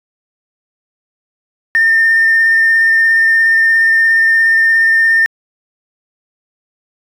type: tone with vibrato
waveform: triangle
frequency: 1810 Hz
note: A6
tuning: 48 cents sharp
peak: -4 dBFS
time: 1.75-5.26 s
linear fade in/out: 0 ms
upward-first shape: sine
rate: 17 Hz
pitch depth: 13 cents each way
effects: tanh soft clip ceiling -4 dBFS